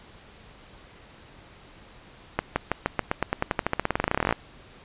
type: accelerating click train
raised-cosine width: 0.5 ms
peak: -7 dBFS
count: 30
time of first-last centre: 2.39-4.326 s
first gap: 170 ms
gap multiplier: 0.92
effects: pink hiss -50 dBFS RMS until 4.84 s + resampled to 8000 Hz